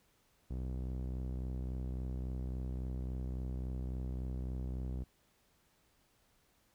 sawtooth tone with low-pass filter, 63.6 Hz, C2, 48 cents flat, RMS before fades -39 dBFS, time 0.5-5.04 s, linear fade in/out 10 ms, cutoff 380 Hz, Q 0.58, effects pink hiss -72 dBFS RMS until 6.74 s

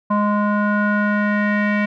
square tone with low-pass filter sweep, 207.4 Hz, G#3, 2 cents flat, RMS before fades -18 dBFS, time 0.1-1.86 s, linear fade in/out 10 ms, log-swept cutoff 1100 to 2100 Hz, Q 4.8, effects none

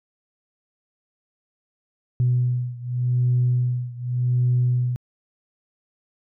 sine beating tone pair, 123.47 / 124.33 Hz, B2 / B2, 0 / +12 cents, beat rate 0.86 Hz, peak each -20 / -22 dBFS, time 2.2-4.96 s, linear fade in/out 0 ms, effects tanh soft clip ceiling -12 dBFS

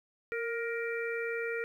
harmonic tone with a mistuned harmonic, 469.6 Hz, A#4, 13 cents sharp, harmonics 1 / 3 / 4 / 5, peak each -34 / -39 / -40 / -41 dBFS, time 0.32-1.64 s, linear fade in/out 0 ms, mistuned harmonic 1, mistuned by -29 cents, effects 11-bit

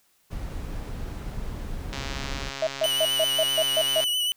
brown noise, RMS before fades -33 dBFS, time 0.3-2.51 s, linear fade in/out 20 ms
click train, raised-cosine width 0.2 ms, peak -16 dBFS, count 290, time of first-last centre 1.93-4.039 s, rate 137 Hz
sine tone bursts, 638 Hz, D#5, 43 cents sharp, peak -20 dBFS, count 8, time 2.62-4.008 s, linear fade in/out 5 ms, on 51 ms, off 140 ms
45% pulse tone with vibrato, 2966 Hz, F#7, 4 cents sharp, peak -23 dBFS, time 2.84-4.32 s, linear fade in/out 0 ms, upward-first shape sine, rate 7.7 Hz, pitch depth 31 cents each way
effects white hiss -65 dBFS RMS until 4.36 s

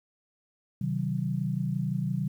sine chord, C diminished, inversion none, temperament just, 130.81 / 156.98 / 188.37 Hz, C3 / Eb3 / Gb3, 0 / +16 / +31 cents, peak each -31 dBFS, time 0.81-2.28 s, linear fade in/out 5 ms, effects 10-bit

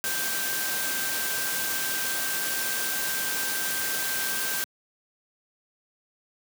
sine tone in noise, 1568 Hz, G6, in tune, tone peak -33 dBFS, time 0.04-4.64 s, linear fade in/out 0 ms, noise white, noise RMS -29 dBFS, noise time 0.04-4.64 s, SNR -7 dB, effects high-pass 150 Hz 12 dB/octave

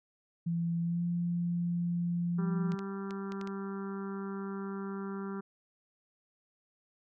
sine tone with pitch glide, 169 to 173.05 Hz, E3 to F3, +43 to -16 cents, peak -29 dBFS, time 0.46-2.75 s, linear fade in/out 10 ms, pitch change +41 cents, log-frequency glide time 0.82-1.03 s
harmonic tone, 196 Hz, G3, in tune, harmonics 1 / 2 / 4 / 5 / 6 / 7 / 8 / 9, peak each -37 / -41 / -55 / -51 / -50 / -49 / -56 / -63 dBFS, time 2.38-5.41 s, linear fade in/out 10 ms
clicks, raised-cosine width 0.2 ms, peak -28 dBFS, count 6, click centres 2.72 / 2.791 / 3.108 / 3.321 / 3.413 / 3.474 s
effects none

